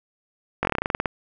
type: slowing click train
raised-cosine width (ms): 0.5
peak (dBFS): -7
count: 13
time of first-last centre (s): 0.63-1.058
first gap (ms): 20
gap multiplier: 1.1
effects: none